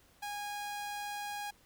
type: tone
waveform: sawtooth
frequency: 822 Hz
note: G#5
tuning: 18 cents flat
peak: -34 dBFS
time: 0.22-1.51 s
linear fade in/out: 10 ms
effects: pink hiss -65 dBFS RMS until 1.65 s